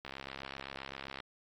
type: click train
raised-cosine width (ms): 0.3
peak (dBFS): -26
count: 79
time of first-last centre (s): 0.05-1.202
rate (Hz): 67.7
effects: AAC 32 kbps